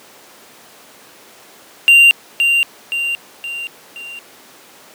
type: tone with echo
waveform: triangle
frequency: 2776 Hz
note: F7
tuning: 11 cents flat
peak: -3 dBFS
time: 1.88-2.11 s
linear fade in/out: 0 ms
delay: 520 ms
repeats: 4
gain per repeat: -6 dB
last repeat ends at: 4.19 s
effects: pink hiss -42 dBFS RMS until 4.94 s + high-pass 300 Hz 12 dB/octave